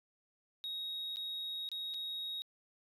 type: tone with dropouts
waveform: sine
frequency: 3773 Hz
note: A#7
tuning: 20 cents sharp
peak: -36 dBFS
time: 0.64-2.42 s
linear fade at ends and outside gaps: 0 ms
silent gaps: 1.16-1.169 / 1.689-1.716 / 1.939-1.943 s
effects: tanh soft clip ceiling -36 dBFS